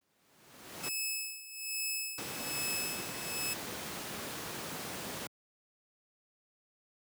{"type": "noise with exponential growth", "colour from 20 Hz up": "pink", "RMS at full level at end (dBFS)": -39, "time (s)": [0.01, 0.89], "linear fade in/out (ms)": 5, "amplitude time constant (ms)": 190}
{"type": "tone with tremolo", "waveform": "10% pulse", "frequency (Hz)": 2594, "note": "E7", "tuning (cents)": -28, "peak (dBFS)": -24, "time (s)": [0.83, 3.54], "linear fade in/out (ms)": 10, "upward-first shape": "sine", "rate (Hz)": 1.2, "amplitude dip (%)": 80}
{"type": "noise", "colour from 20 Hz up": "pink", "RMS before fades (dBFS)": -40, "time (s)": [2.18, 5.27], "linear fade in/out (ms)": 2}
{"effects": ["high-pass 150 Hz 12 dB/octave"]}